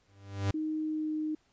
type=tone with exponential growth; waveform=45% pulse; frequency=99.1 Hz; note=G2; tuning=19 cents sharp; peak=-25 dBFS; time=0.08-0.51 s; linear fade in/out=5 ms; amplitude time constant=93 ms
type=tone with pitch glide; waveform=sine; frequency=311.1 to 308.8 Hz; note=D#4 to D#4; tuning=0 to -13 cents; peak=-30 dBFS; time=0.54-1.35 s; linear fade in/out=5 ms; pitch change=-13 cents; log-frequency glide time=0.82-1.11 s
effects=pink hiss -70 dBFS RMS until 1.52 s + resampled to 16000 Hz